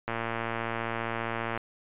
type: click train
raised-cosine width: 0.5 ms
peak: -16 dBFS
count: 173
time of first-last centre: 0.08-1.576 s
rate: 115 Hz
effects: resampled to 8000 Hz